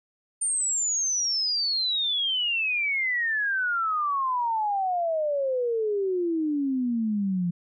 sine exponential sweep, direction down, 9030 to 170.7 Hz, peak -23 dBFS, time 0.41-7.51 s, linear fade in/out 10 ms, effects none

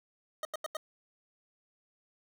25% pulse tone bursts, 622.3 Hz, D#5, in tune, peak -30 dBFS, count 4, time 0.43-0.769 s, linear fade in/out 2 ms, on 21 ms, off 85 ms, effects none

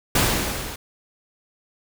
pink noise with level ramp, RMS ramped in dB -17 to -34 dBFS, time 0.15-0.76 s, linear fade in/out 5 ms, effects none

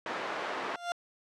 white band-pass noise, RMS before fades -36 dBFS, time 0.06-0.76 s, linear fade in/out 2 ms, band 350 to 1400 Hz, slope 12 dB/octave
30% pulse tone with exponential growth, 697 Hz, F5, 4 cents flat, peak -25 dBFS, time 0.65-0.92 s, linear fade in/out 1 ms, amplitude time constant 57 ms
effects low-pass 7000 Hz 12 dB/octave

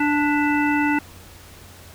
harmonic tone with a mistuned harmonic, 293.7 Hz, D4, in tune, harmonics 1 / 3 / 5 / 7 / 9, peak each -19 / -24 / -26 / -27 / -29 dBFS, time 0-0.99 s, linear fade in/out 5 ms, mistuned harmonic 7, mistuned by -56 cents, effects added 88 Hz sine -46 dBFS peak until 1.94 s + pink hiss -45 dBFS RMS until 1.94 s

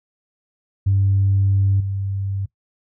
sine tone with level steps, 98 Hz, G2, in tune, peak -13 / -21 dBFS, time 0.86-2.46 s, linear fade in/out 10 ms, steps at 1.8 s, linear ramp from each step 5 ms, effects noise-tail reverb RT60 0.1 s tail -19 dB re dry + tanh soft clip ceiling -9 dBFS

